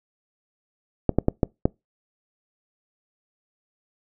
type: clicks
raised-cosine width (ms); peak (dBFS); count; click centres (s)
2; -4; 5; 1.093 / 1.186 / 1.284 / 1.432 / 1.655
effects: noise-tail reverb RT60 0.2 s tail -25 dB re dry